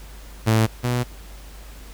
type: tone pair in turn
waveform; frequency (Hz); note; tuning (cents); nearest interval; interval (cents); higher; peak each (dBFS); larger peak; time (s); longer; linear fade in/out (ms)
sawtooth; 110.8 / 122.61; A2 / B2; +13 / -12; major second; 175; second; -11 / -16; first; 0.46-0.67 / 0.83-1.04; neither; 20
effects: added 50 Hz sine -38 dBFS peak until 1.93 s + pink hiss -46 dBFS RMS until 1.93 s